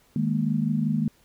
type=chord; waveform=sine; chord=D# suspended fourth; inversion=none; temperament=equal; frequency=155.56 / 207.7 / 233.1 Hz; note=D#3 / G#3 / A#3; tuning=0 / 0 / 0 cents; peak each=-26 dBFS; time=0.16-1.08 s; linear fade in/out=2 ms; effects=pink hiss -61 dBFS RMS until 1.24 s